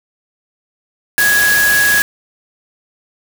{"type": "tone in noise", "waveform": "sine", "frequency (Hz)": 1665, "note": "G#6", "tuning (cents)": 4, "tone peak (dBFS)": -10, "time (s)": [1.18, 2.02], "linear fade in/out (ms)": 0, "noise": "white", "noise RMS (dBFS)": -17, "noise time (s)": [1.18, 2.02], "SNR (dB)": 4, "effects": []}